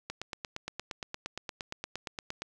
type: click train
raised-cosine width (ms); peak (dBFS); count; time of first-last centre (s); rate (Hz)
0.2; -19; 21; 0.1-2.42; 8.62
effects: none